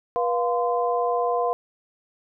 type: tone cluster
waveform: sine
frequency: 484.9 / 701 / 1029 Hz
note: B4 / F5 / C6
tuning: -32 / +6 / -29 cents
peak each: -24 / -24 / -27 dBFS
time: 0.16-1.53 s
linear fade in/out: 0 ms
effects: none